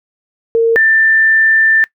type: tone pair in turn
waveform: sine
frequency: 457.6 / 1779.3 Hz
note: A#4 / A6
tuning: -32 / +19 cents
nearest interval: 2 octaves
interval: 2351 cents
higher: second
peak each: -7 dBFS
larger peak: neither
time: 0.55-0.76 / 0.76-1.84 s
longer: second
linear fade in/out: 0 ms
effects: noise-tail reverb RT60 0.1 s tail -22 dB re dry